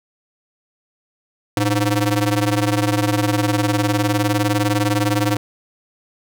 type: ring-modulated tone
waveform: sawtooth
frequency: 207.7 Hz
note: G#3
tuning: in tune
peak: -9 dBFS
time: 1.57-5.37 s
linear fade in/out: 2 ms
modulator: 94 Hz
effects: none